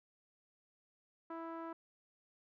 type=tone with low-pass filter; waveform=sawtooth; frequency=329.6 Hz; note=E4; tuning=in tune; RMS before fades=-45 dBFS; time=1.3-1.73 s; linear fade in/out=5 ms; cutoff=1200 Hz; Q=2.8; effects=none